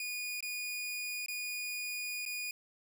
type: tone with dropouts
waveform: sawtooth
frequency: 2455 Hz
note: D#7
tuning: 24 cents flat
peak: -33 dBFS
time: 0-2.51 s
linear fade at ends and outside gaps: 2 ms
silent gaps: 0.406-0.426 / 1.261-1.283 / 2.253-2.261 s
effects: none